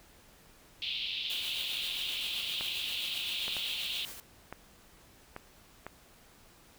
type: band-pass noise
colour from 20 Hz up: white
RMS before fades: -36 dBFS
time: 0.82-4.05 s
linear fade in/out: 0 ms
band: 2700 to 3800 Hz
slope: 48 dB/octave
type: noise with tremolo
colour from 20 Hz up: white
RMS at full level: -44 dBFS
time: 1.3-4.2 s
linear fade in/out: 0 ms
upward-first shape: sine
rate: 7.6 Hz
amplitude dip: 40%
type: clicks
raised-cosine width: 0.5 ms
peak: -25 dBFS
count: 6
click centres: 2.61 / 3.481 / 3.567 / 4.526 / 5.364 / 5.866 s
effects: pink hiss -59 dBFS RMS until 6.78 s